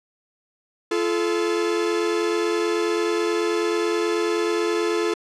45% pulse tone pair together, 343.7 / 433 Hz, F4 / A4, -28 / -28 cents, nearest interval major third, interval 400 cents, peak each -23 dBFS, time 0.91-5.14 s, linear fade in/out 5 ms, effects low-pass 7000 Hz 12 dB/octave

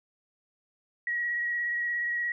sine tone with vibrato, 1910 Hz, A#6, 42 cents sharp, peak -27 dBFS, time 1.07-2.32 s, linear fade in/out 2 ms, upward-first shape triangle, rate 17 Hz, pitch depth 21 cents each way, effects none

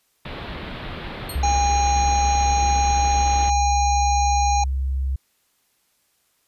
pink low-pass noise, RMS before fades -33 dBFS, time 0.25-3.5 s, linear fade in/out 5 ms, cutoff 4000 Hz, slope 48 dB/octave
10% pulse tone with exponential decay, 4293 Hz, C8, 44 cents sharp, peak -21 dBFS, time 1.29-1.45 s, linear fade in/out 5 ms, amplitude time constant 33 ms
sine tone with pitch glide, 67.1 to 66.68 Hz, C2 to C2, +44 to +33 cents, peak -20 dBFS, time 1.35-5.16 s, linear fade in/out 5 ms, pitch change -11 cents, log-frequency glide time 4.36-4.57 s
harmonic tone, 813 Hz, G#5, 37 cents flat, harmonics 1 / 3 / 5 / 7 / 8, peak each -18 / -33 / -33 / -35 / -29 dBFS, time 1.43-4.64 s, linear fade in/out 5 ms
effects white hiss -66 dBFS RMS until 6.47 s + resampled to 32000 Hz

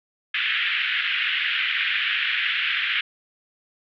white band-pass noise, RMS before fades -24 dBFS, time 0.34-3.01 s, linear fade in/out 5 ms, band 1500 to 3200 Hz, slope 48 dB/octave, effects none

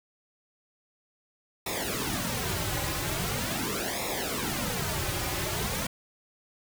pink noise with flanger, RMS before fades -31 dBFS, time 1.66-5.87 s, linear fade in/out 5 ms, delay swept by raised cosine 0.65 to 4.45 ms, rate 0.42 Hz, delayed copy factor -0.85, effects none

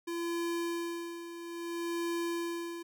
square tone with tremolo, 340 Hz, F4, 46 cents flat, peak -32 dBFS, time 0.07-2.83 s, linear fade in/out 10 ms, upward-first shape sine, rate 0.6 Hz, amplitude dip 70%, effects none

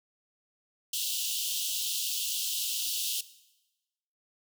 pink high-pass noise, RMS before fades -32 dBFS, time 0.93-3.21 s, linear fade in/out 5 ms, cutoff 2800 Hz, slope 96 dB/octave, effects noise-tail reverb RT60 1.0 s tail -17 dB re dry

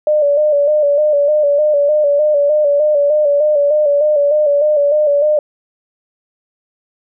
sine tone with vibrato, 589 Hz, D5, 5 cents sharp, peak -9 dBFS, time 0.07-5.39 s, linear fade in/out 2 ms, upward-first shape square, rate 3.3 Hz, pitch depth 47 cents each way, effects none

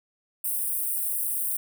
white high-pass noise, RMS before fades -28 dBFS, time 0.44-1.57 s, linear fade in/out 5 ms, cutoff 8500 Hz, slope 96 dB/octave, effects none

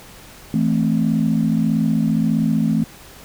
sine chord, A minor, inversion second, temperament equal, 164.81 / 220 / 261.6 Hz, E3 / A3 / C4, 0 / 0 / 0 cents, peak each -19 / -17 / -21 dBFS, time 0.54-2.84 s, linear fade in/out 2 ms, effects tanh soft clip ceiling -7 dBFS + pink hiss -42 dBFS RMS until 3.24 s

